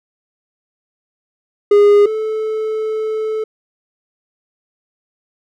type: tone pair in turn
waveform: triangle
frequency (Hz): 410.4 / 435.9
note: G#4 / A4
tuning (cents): -21 / -16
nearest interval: minor second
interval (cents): 105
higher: second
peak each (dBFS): -4 / -15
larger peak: first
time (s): 1.71-2.06 / 2.06-3.44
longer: second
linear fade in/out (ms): 5
effects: none